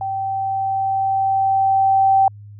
sine tone with level ramp, 776 Hz, G5, 18 cents flat, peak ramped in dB -21 to -10 dBFS, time 0.01-2.28 s, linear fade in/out 2 ms, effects added 103 Hz sine -36 dBFS peak until 2.59 s

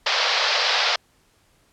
white band-pass noise, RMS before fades -21 dBFS, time 0.06-0.96 s, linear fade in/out 5 ms, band 480 to 5100 Hz, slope 48 dB/octave, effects pink hiss -61 dBFS RMS until 1.72 s + low-pass 12000 Hz 12 dB/octave

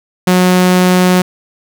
sawtooth tone, 182.1 Hz, F#3, 27 cents flat, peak -3 dBFS, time 0.27-1.22 s, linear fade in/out 5 ms, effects none

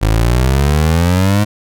25% pulse exponential sweep, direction up, 51.6 to 105.9 Hz, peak -6 dBFS, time 0.01-1.45 s, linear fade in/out 20 ms, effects none

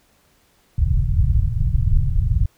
pink low-pass noise, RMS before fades -17 dBFS, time 0.78-2.46 s, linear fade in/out 5 ms, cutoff 140 Hz, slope 48 dB/octave, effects pink hiss -59 dBFS RMS until 2.57 s

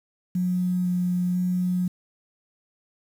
sine tone with vibrato, 179.9 Hz, F#3, 48 cents flat, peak -21 dBFS, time 0.35-1.88 s, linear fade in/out 5 ms, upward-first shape square, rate 1 Hz, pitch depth 8 cents each way, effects 8-bit

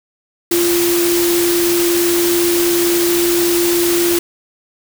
sine tone in noise, 345.9 Hz, F4, 17 cents flat, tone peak -13 dBFS, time 0.51-4.19 s, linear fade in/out 5 ms, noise white, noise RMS -19 dBFS, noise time 0.51-4.19 s, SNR +3 dB, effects none

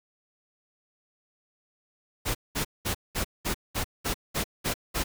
pink noise bursts, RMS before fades -28 dBFS, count 10, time 2.25-5.04 s, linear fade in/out 20 ms, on 99 ms, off 200 ms, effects none

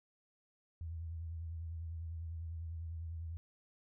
sine tone with vibrato, 82.41 Hz, E2, in tune, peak -40 dBFS, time 0.81-3.37 s, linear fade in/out 0 ms, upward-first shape triangle, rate 10 Hz, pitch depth 66 cents each way, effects none

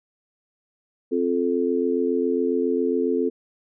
sine chord, F major, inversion second, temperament just, 261.9 / 349.2 / 436.5 Hz, C4 / F4 / A4, +2 / 0 / -14 cents, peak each -24 / -25 / -23 dBFS, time 1.11-3.3 s, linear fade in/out 20 ms, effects none

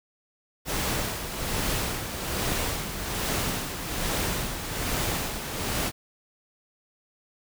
pink noise with tremolo, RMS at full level -27 dBFS, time 0.65-5.92 s, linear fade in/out 50 ms, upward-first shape sine, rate 1.2 Hz, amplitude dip 55%, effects none

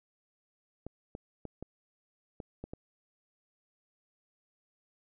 clicks, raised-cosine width 2 ms, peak -27 dBFS, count 7, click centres 0.866 / 1.151 / 1.453 / 1.626 / 2.402 / 2.64 / 2.735 s, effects none

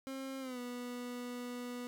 30% pulse tone with pitch glide, 267.3 to 245.1 Hz, C4 to B3, +37 to -13 cents, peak -38 dBFS, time 0.07-1.87 s, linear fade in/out 0 ms, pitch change -150 cents, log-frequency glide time 0.4-0.59 s, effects none

